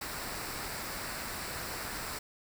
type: noise with comb filter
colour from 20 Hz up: pink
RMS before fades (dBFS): -39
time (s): 0.01-2.19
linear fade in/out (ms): 5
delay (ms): 0.31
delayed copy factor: -0.5
effects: none